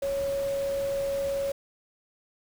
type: tone in noise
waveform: sine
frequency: 554.4 Hz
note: C#5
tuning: in tune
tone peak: -26 dBFS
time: 0.02-1.52 s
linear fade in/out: 5 ms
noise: pink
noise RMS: -42 dBFS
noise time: 0.02-1.52 s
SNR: +13 dB
effects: none